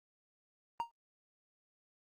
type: tone with exponential decay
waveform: triangle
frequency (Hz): 932.3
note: A#5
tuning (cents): 0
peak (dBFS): -27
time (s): 0.8-0.91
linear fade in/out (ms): 0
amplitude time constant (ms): 23
effects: Opus 24 kbps